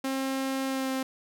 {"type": "tone with pitch glide", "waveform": "sawtooth", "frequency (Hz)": [267.2, 263.7], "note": ["C4", "C4"], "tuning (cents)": [36, 14], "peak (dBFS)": -24, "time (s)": [0.04, 1.03], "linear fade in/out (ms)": 5, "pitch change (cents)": -22, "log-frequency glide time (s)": [0.67, 0.91], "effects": []}